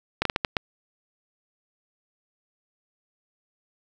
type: slowing click train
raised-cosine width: 0.3 ms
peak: -6 dBFS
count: 6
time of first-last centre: 0.22-0.568 s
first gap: 33 ms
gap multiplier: 1.38
effects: 8-bit